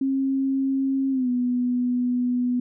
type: tone with pitch glide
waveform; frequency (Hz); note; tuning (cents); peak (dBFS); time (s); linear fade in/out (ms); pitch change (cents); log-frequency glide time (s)
sine; 269.2 to 246.9; C4 to B3; +49 to 0; -20; 0.01-2.6; 5; -149; 1.11-1.29
effects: none